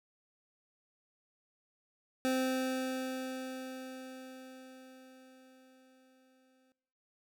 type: tone with exponential decay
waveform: 25% pulse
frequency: 259.6 Hz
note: C4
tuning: 13 cents flat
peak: -25 dBFS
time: 2.25-6.72 s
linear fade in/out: 0 ms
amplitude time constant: 970 ms
effects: noise-tail reverb RT60 0.8 s tail -19 dB re dry